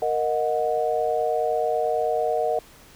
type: chord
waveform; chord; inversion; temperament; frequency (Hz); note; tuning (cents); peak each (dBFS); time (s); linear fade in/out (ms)
sine; D# minor; second; equal with one note detuned; 466.2 / 622.3 / 731.5; A#4 / D#5 / F#5; 0 / 0 / -20; -25; 0.02-2.59; 2
effects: pink hiss -50 dBFS RMS until 2.95 s